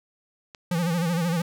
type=click; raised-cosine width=0.2 ms; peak=-24 dBFS; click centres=0.548 s
type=tone with vibrato; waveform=square; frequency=170.3 Hz; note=F3; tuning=43 cents flat; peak=-23 dBFS; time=0.71-1.42 s; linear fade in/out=5 ms; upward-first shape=sine; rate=13 Hz; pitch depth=91 cents each way
effects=none